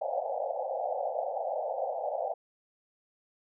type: band-pass noise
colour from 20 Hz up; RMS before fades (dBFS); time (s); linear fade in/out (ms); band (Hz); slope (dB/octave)
pink; -33; 0.01-2.34; 5; 510 to 820; 96
effects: none